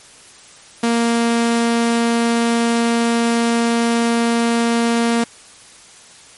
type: tone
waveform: sawtooth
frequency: 233.1 Hz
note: A#3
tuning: in tune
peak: -10 dBFS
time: 0.83-5.24 s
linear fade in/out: 5 ms
effects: white hiss -43 dBFS RMS until 6.37 s + MP3 48 kbps